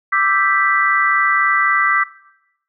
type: chord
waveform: sine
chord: E minor seventh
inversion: third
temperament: equal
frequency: 1174.7 / 1318.5 / 1568 / 1975.5 Hz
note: D6 / E6 / G6 / B6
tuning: 0 / 0 / 0 / 0 cents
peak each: -17 / -21 / -20 / -17 dBFS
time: 0.12-2.04 s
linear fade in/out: 10 ms
effects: noise-tail reverb RT60 0.9 s tail -20 dB re dry